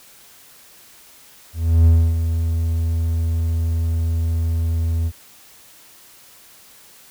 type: tone with ADSR envelope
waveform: triangle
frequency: 82.41 Hz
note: E2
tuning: in tune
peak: -6 dBFS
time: 1.53-5.12 s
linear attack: 330 ms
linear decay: 280 ms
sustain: -9 dB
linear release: 53 ms
effects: white hiss -47 dBFS RMS until 7.1 s